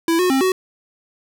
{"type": "tone with pitch steps", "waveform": "square", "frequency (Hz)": [331.4, 363.9, 267, 373.5], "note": ["E4", "F#4", "C4", "F#4"], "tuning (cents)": [9, -29, 35, 16], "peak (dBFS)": -15, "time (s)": [0.08, 0.52], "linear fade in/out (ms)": 2, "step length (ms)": 110, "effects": []}